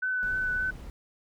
sine tone with vibrato, 1503 Hz, F#6, 27 cents sharp, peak -26 dBFS, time 0.02-0.71 s, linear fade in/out 10 ms, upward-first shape triangle, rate 3.5 Hz, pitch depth 17 cents each way
brown noise, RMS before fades -41 dBFS, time 0.23-0.9 s, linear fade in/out 0 ms
effects none

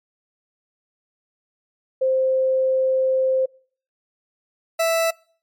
sine / 40% pulse tone pair in turn, 523.3 / 659.3 Hz, C5 / E5, 0 / 0 cents, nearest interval major third, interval 400 cents, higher second, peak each -16 dBFS, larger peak neither, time 2.01-3.46 / 4.79-5.11 s, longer first, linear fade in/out 10 ms, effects noise-tail reverb RT60 0.5 s tail -26 dB re dry + MP3 96 kbps

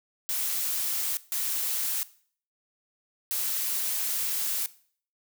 blue noise bursts at uneven times, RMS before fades -29 dBFS, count 3, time 0.29-1.17 / 1.32-2.03 / 3.31-4.66 s, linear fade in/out 0 ms, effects noise-tail reverb RT60 0.5 s tail -18 dB re dry

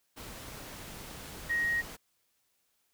sine tone in noise, 1880 Hz, A#6, 14 cents sharp, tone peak -27 dBFS, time 1.49-1.82 s, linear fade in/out 20 ms, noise pink, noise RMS -45 dBFS, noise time 0.16-1.97 s, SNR +15 dB, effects white hiss -75 dBFS RMS until 2.93 s

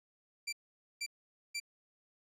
20% pulse tone bursts, 2349 Hz, D7, in tune, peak -31 dBFS, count 3, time 0.47-1.601 s, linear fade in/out 10 ms, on 57 ms, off 480 ms, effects resampled to 32000 Hz

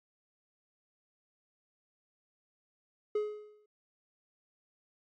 triangle tone with exponential decay, 421.5 Hz, G#4, 26 cents sharp, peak -24 dBFS, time 3.15-3.66 s, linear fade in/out 5 ms, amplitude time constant 110 ms, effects MP3 32 kbps

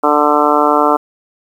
harmonic tone, 148.2 Hz, D3, 16 cents sharp, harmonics 2 / 3 / 4 / 5 / 6 / 7 / 8 / 9, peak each -17 / -17 / -17 / -17 / -17 / -17 / -17 / -17 dBFS, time 0.03-0.97 s, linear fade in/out 10 ms, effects 7-bit

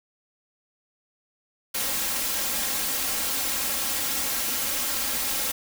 white noise with comb filter, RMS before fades -27 dBFS, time 1.74-5.52 s, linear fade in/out 10 ms, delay 3.7 ms, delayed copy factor +0.6, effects none

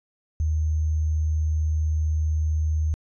sine tone with sample-and-hold, 77.78 Hz, D#2, in tune, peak -20 dBFS, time 0.4-2.94 s, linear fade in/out 0 ms, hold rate 6300 Hz, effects resampled to 22050 Hz

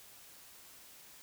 silence, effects white hiss -56 dBFS RMS until 1.22 s

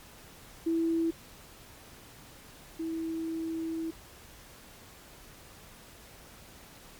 sine tone pair in turn, 329.6 / 325.6 Hz, E4 / E4, 0 / -21 cents, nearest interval unison, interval 21 cents, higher first, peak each -25 / -31 dBFS, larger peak first, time 0.66-1.11 / 2.79-3.91 s, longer second, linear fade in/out 10 ms, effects pink hiss -52 dBFS RMS until 6.99 s + MP3 96 kbps

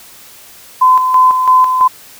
sine tone with tremolo, 1021 Hz, C6, 43 cents flat, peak -4 dBFS, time 0.81-1.88 s, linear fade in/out 10 ms, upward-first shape square, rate 3 Hz, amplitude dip 50%, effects white hiss -38 dBFS RMS until 2.19 s

